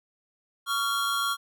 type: tone cluster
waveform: square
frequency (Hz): 1125 / 1383 / 3268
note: C#6 / F6 / G#7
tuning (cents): +25 / -17 / -29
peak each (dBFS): -30 / -29 / -33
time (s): 0.66-1.37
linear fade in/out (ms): 50
effects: none